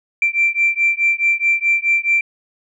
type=beating tone pair; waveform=sine; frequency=2349 / 2353.7 Hz; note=D7 / D7; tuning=0 / +3 cents; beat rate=4.7 Hz; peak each=-16 dBFS; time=0.22-2.21 s; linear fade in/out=2 ms; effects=tanh soft clip ceiling -6 dBFS